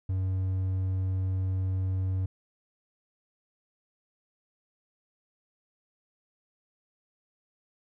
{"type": "tone", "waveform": "triangle", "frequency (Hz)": 94, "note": "F#2", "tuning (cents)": 28, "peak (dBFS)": -24, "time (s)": [0.09, 2.26], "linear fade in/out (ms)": 5, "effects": []}